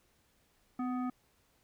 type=tone with frequency modulation; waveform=sine; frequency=253 Hz; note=B3; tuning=42 cents sharp; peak=-32 dBFS; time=0.79-1.1 s; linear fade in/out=5 ms; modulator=996 Hz; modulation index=0.6; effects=pink hiss -71 dBFS RMS until 1.63 s